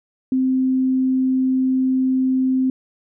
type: tone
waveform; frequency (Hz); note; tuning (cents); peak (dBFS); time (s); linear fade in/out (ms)
sine; 260.1; C4; -10; -15; 0.32-2.7; 2
effects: none